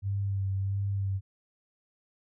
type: tone with vibrato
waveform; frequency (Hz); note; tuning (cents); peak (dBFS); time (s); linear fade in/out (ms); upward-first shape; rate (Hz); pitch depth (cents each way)
sine; 98.1; G2; +2; -27; 0.02-1.21; 50; sine; 1.5; 26
effects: none